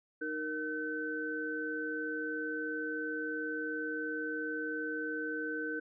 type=tone cluster; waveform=sine; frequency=309.5 / 466.6 / 1524 Hz; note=D#4 / A#4 / G6; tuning=-9 / +2 / -49 cents; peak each=-39 / -40 / -37 dBFS; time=0.21-5.8 s; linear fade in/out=10 ms; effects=none